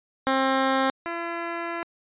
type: tone pair in turn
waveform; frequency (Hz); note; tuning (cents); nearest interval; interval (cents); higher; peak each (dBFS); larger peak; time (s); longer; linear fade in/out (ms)
10% pulse; 266.1 / 338.7; C4 / E4; +29 / +47; major third; 418; second; -12 / -20; first; 0.27-0.9 / 1.06-1.83; second; 0
effects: resampled to 8000 Hz